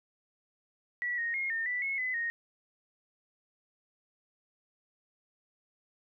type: tone with pitch steps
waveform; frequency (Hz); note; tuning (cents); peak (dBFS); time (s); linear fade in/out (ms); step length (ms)
sine; 1944 / 1863 / 2145 / 1822 / 1975 / 2182 / 2016 / 1861; B6 / A#6 / C7 / A#6 / B6 / C#7 / B6 / A#6; -28 / -2 / +42 / -40 / 0 / -28 / +35 / -3; -30; 1.02-2.3; 0; 160
effects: none